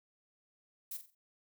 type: noise with echo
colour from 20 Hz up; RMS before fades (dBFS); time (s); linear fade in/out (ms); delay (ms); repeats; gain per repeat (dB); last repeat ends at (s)
violet; -41; 0.91-0.97; 5; 45; 4; -9; 1.15
effects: none